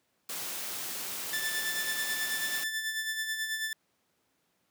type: noise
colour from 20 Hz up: white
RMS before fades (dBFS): -37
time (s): 0.29-2.64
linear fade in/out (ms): 5
type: tone with tremolo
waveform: sawtooth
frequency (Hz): 1760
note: A6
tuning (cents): 0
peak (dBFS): -26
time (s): 1.33-3.73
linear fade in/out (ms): 2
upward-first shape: sine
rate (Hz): 9.2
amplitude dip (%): 50
effects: pink hiss -74 dBFS RMS until 4.7 s + high-pass 150 Hz 12 dB/octave